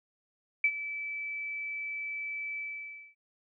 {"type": "tone with ADSR envelope", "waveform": "sine", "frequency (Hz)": 2310, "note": "D7", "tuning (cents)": -29, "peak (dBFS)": -20, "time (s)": [0.64, 3.15], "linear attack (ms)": 3, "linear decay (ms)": 63, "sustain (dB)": -14, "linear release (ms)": 570, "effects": []}